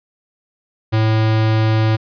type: tone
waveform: square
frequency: 110 Hz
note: A2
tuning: in tune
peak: -13 dBFS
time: 0.92-1.97 s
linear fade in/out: 20 ms
effects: resampled to 11025 Hz